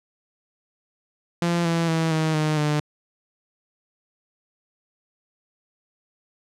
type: tone with pitch steps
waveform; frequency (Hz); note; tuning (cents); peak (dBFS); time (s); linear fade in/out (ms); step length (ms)
sawtooth; 171.6 / 167 / 162.53 / 158.18 / 153.94 / 149.82; F3 / E3 / E3 / D#3 / D#3 / D3; -30 / +23 / -24 / +29 / -18 / +35; -16; 1.42-2.8; 2; 230
effects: low-pass 8000 Hz 12 dB/octave